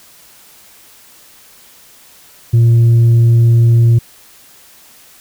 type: tone with tanh clipping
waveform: sine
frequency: 116.54 Hz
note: A#2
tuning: in tune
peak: -6 dBFS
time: 2.53-3.99 s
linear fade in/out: 10 ms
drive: 2 dB
effects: white hiss -43 dBFS RMS until 5.2 s